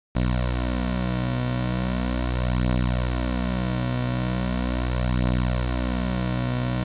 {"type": "beating tone pair", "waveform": "15% pulse", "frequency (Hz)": [61.7, 62.09], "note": ["B1", "B1"], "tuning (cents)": [-1, 10], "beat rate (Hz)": 0.39, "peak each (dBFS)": [-17, -22], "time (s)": [0.15, 6.84], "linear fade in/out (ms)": 10, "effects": ["resampled to 8000 Hz", "8-bit"]}